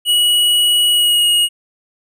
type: tone with pitch glide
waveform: square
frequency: 2919 to 2880 Hz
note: F#7 to F#7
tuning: -24 to -47 cents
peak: -11 dBFS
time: 0.05-1.49 s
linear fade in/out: 50 ms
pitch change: -23 cents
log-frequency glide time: 0.9-1.25 s
effects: none